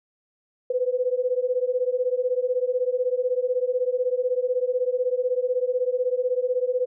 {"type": "beating tone pair", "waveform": "sine", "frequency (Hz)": [493.9, 509.9], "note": ["B4", "C5"], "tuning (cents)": [0, -45], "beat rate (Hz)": 16, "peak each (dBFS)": -24, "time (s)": [0.7, 6.86], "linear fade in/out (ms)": 5, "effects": []}